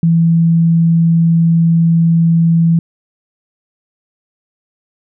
sine tone, 166.1 Hz, E3, 13 cents sharp, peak -7 dBFS, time 0.03-2.79 s, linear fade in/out 2 ms, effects none

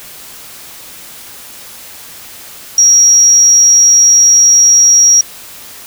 sine tone, 5670 Hz, F8, 25 cents sharp, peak -3 dBFS, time 2.78-5.21 s, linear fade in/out 2 ms, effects white hiss -32 dBFS RMS until 5.86 s

